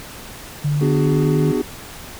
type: tone with pitch glide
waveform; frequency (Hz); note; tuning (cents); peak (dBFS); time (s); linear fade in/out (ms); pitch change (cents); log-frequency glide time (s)
sine; 146.83 to 153.77; D3 to D#3; 0 to -20; -16; 0.64-1.52; 10; +80; 0.87-1.38
type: chord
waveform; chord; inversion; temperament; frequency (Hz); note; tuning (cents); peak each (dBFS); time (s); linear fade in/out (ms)
triangle; G# half-diminished seventh; first; just; 249.2 / 299 / 373.8 / 415.3; B3 / D4 / F#4 / G#4; +16 / +31 / +18 / 0; -21; 0.81-1.62; 5
effects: pink hiss -36 dBFS RMS until 2.19 s